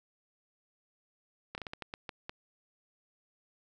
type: slowing click train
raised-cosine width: 0.3 ms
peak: -23 dBFS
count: 9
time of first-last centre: 1.55-2.295 s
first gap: 29 ms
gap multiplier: 1.32
effects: none